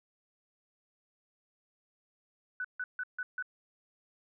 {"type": "tone bursts", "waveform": "sine", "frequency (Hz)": 1493, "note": "F#6", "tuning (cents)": 15, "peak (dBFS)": -33, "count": 5, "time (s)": [2.6, 3.425], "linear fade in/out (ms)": 2, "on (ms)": 45, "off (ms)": 150, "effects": []}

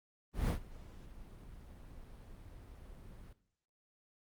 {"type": "noise with ADSR envelope", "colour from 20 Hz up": "brown", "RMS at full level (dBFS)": -29, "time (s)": [0.33, 3.33], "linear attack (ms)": 160, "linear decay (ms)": 99, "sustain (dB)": -23, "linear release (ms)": 5, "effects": ["noise-tail reverb RT60 0.7 s tail -17 dB re dry", "Opus 32 kbps"]}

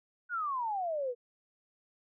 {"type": "exponential sweep", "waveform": "sine", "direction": "down", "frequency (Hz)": [1494, 470.1], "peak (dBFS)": -31, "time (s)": [0.29, 1.15], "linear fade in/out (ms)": 50, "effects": []}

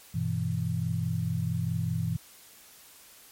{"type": "chord", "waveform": "sine", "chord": "E minor", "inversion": "first", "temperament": "just", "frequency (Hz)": [98.89, 123.61, 164.81], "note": ["G2", "B2", "E3"], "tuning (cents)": [16, 2, 0], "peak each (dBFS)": [-32, -31, -30], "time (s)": [0.14, 2.17], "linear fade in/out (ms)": 10, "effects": ["white hiss -53 dBFS RMS until 3.31 s", "MP3 64 kbps"]}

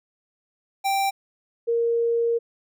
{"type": "tone pair in turn", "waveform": ["square", "sine"], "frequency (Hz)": [784, 466.2], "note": ["G5", "A#4"], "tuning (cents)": [0, 0], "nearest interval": "major sixth", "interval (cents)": 900, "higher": "first", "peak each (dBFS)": [-21, -19], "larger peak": "second", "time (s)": [[0.84, 1.11], [1.67, 2.39]], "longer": "second", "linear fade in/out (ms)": 20, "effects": []}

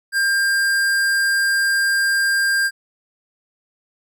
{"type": "tone with hard clipping", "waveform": "sine", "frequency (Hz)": 1598, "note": "G6", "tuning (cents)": 33, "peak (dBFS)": -17, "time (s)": [0.12, 2.71], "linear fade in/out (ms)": 50, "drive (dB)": 17, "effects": []}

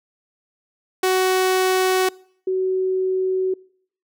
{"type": "tone pair in turn", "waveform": ["sawtooth", "sine"], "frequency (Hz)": [373.3, 375.1], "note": ["F#4", "F#4"], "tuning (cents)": [15, 24], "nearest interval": "unison", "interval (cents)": 9, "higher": "second", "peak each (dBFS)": [-12, -18], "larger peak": "first", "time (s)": [[1.03, 2.09], [2.47, 3.54]], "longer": "second", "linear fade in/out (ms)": 5, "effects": ["noise-tail reverb RT60 0.6 s tail -24 dB re dry"]}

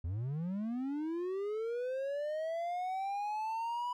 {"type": "linear sweep", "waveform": "triangle", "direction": "up", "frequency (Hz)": [77.78, 987.8], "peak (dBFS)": -32, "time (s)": [0.04, 3.93], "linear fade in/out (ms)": 5, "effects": []}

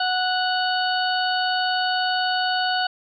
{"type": "harmonic tone with a mistuned harmonic", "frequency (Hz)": 738, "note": "F#5", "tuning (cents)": -5, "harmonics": [1, 2, 4, 5, 6], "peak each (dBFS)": [-23, -25, -28, -34, -29], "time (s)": [0, 2.87], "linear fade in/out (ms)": 5, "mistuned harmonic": 5, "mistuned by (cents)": 16, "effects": []}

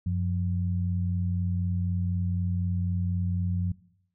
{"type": "tone pair together", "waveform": "sine", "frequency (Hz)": [92.9, 176.9], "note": ["F#2", "F3"], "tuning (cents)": [7, 23], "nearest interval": "major seventh", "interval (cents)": 1116, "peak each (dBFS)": [-26, -30], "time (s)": [0.06, 3.72], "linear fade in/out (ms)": 5, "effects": ["noise-tail reverb RT60 0.7 s tail -20 dB re dry"]}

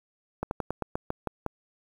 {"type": "slowing click train", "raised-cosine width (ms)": 1, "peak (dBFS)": -15, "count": 9, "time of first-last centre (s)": [0.43, 1.463], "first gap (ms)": 81, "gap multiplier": 1.13, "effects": ["8-bit"]}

